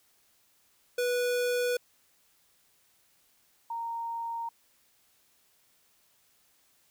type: tone pair in turn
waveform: square / sine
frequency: 490.3 / 925.6 Hz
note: B4 / A#5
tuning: -13 / -13 cents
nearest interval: major seventh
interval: 1100 cents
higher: second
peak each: -27 / -32 dBFS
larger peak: first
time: 0.98-1.77 / 3.7-4.49 s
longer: neither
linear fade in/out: 5 ms
effects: white hiss -67 dBFS RMS until 6.9 s